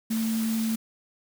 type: tone in noise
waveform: sine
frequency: 223.6 Hz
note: A3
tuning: 28 cents sharp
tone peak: -24 dBFS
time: 0.1-0.76 s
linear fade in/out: 10 ms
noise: white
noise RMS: -37 dBFS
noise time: 0.1-0.76 s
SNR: +10 dB
effects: none